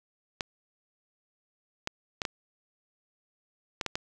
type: clicks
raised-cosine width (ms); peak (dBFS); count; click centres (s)
0.2; -13; 7; 0.408 / 1.874 / 2.218 / 2.252 / 3.812 / 3.863 / 3.955
effects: none